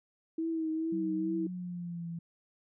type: tone with vibrato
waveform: sine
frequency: 322.1 Hz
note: E4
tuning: 40 cents flat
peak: -30 dBFS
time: 0.38-1.47 s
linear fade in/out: 5 ms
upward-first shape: triangle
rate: 2.3 Hz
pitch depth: 41 cents each way
type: tone with pitch glide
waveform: sine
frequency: 187.8 to 168.28 Hz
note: F#3 to E3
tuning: +26 to +36 cents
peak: -36 dBFS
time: 0.92-2.19 s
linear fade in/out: 5 ms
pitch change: -190 cents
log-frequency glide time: 1.27-2.08 s
effects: none